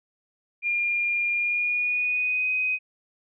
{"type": "tone with pitch glide", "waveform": "sine", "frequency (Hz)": [2408, 2510], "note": ["D7", "D#7"], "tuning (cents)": [43, 15], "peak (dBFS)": -22, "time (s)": [0.62, 2.79], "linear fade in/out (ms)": 50, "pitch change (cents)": 72, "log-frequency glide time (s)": [1.34, 2.5], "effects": []}